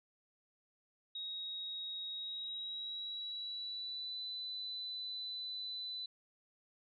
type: tone with pitch glide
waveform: sine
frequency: 3783 to 3999 Hz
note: A#7 to B7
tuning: +25 to +21 cents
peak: -40 dBFS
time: 1.15-6.06 s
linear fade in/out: 5 ms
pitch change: +96 cents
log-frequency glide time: 2.11-4.21 s
effects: none